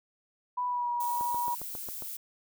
sine tone with pitch glide, 987.8 to 960.2 Hz, B5 to B5, 0 to -49 cents, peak -28 dBFS, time 0.57-1.55 s, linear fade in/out 10 ms, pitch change -49 cents, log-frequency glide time 0.67-0.9 s
violet noise, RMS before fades -39 dBFS, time 1-2.17 s, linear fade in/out 5 ms
click train, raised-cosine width 1 ms, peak -28 dBFS, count 7, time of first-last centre 1.21-2.023 s, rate 7.38 Hz
effects none

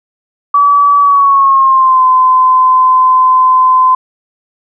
sine tone with pitch glide, 1146 to 1026.9 Hz, D6 to C6, -43 to -33 cents, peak -4 dBFS, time 0.54-3.95 s, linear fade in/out 5 ms, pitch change -190 cents, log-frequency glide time 1-2.04 s, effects none

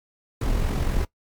brown noise with amplitude modulation, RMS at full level -21 dBFS, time 0.41-1.05 s, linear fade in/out 5 ms, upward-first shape sine, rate 43.7 Hz, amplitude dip 40%, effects noise-tail reverb RT60 0.1 s tail -19 dB re dry + MP3 96 kbps

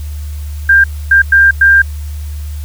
sine tone bursts at uneven times, 1592 Hz, G6, 26 cents sharp, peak -3 dBFS, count 4, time 0.69-0.84 / 1.11-1.22 / 1.32-1.51 / 1.61-1.82 s, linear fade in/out 5 ms, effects added 74 Hz sine -19 dBFS peak until 2.64 s + white hiss -39 dBFS RMS until 2.64 s

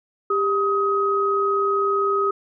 sine tone pair together, 397.5 / 1262 Hz, G4 / D#6, +24 / +24 cents, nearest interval octave + minor sixth, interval 2000 cents, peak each -21 / -20 dBFS, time 0.3-2.31 s, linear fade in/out 5 ms, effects none

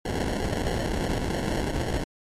pink noise with sample-and-hold, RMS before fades -27 dBFS, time 0.05-2.04 s, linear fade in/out 5 ms, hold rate 1225 Hz, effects low-pass 10000 Hz 12 dB/octave + MP3 64 kbps

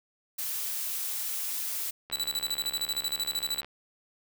blue noise, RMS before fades -33 dBFS, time 0.38-1.91 s, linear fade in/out 10 ms
click train, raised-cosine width 0.3 ms, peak -26 dBFS, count 110, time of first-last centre 2.1-3.646 s, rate 70.5 Hz
sawtooth tone with tremolo, 3951 Hz, B7, in tune, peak -24 dBFS, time 2.12-3.61 s, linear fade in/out 10 ms, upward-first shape square, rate 13 Hz, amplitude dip 80%
effects none

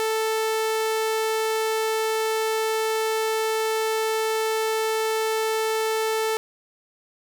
sawtooth tone, 440.7 Hz, A4, 3 cents sharp, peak -18 dBFS, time 0-6.37 s, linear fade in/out 0 ms, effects none

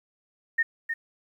sine tone with echo, 1838 Hz, A#6, 25 cents flat, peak -19 dBFS, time 0.58-0.63 s, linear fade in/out 10 ms, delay 310 ms, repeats 1, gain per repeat -7 dB, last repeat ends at 0.94 s, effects 10-bit

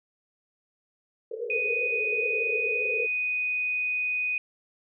white band-pass noise, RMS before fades -33 dBFS, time 1.31-3.07 s, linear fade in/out 5 ms, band 430 to 490 Hz, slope 96 dB/octave
sine tone, 2489 Hz, D#7, in tune, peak -25 dBFS, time 1.5-4.38 s, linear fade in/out 2 ms
effects none

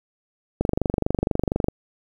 click train, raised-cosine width 2 ms, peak -7 dBFS, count 27, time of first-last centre 0.61-1.684 s, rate 24.2 Hz, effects 8-bit

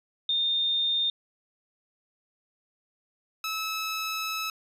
sine / 15% pulse tone pair in turn, 3639 / 1299.3 Hz, A#7 / E6, -42 / -25 cents, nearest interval octave + tritone, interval 1783 cents, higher first, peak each -23 dBFS, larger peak neither, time 0.29-1.1 / 3.44-4.5 s, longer second, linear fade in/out 2 ms, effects resampled to 32000 Hz

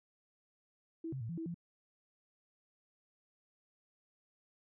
sine tone with pitch steps, 327.7 / 132.8 / 113 / 168.7 / 326.8 / 171.2 Hz, E4 / C3 / A2 / E3 / E4 / F3, -10 / +26 / +47 / +40 / -15 / -34 cents, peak -38 dBFS, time 1.04-1.544 s, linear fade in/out 5 ms, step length 84 ms, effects none

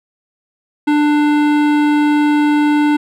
sine tone with hard clipping, 296.4 Hz, D4, 16 cents sharp, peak -12 dBFS, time 0.87-2.97 s, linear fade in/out 10 ms, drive 16 dB, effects none

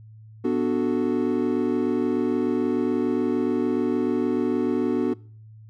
triangle chord, B minor seventh, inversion none, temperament equal, 246.9 / 293.7 / 370 / 440 Hz, B3 / D4 / F#4 / A4, 0 / 0 / 0 / 0 cents, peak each -23 / -24 / -23 / -28 dBFS, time 0.44-5.14 s, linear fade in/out 10 ms, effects noise-tail reverb RT60 0.5 s tail -24 dB re dry + added 109 Hz sine -43 dBFS peak until 5.69 s

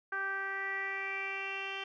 10% pulse tone with low-pass filter sweep, 390 Hz, G4, 9 cents flat, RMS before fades -37 dBFS, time 0.12-1.84 s, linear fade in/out 5 ms, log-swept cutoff 1500 to 3100 Hz, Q 6.1, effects none

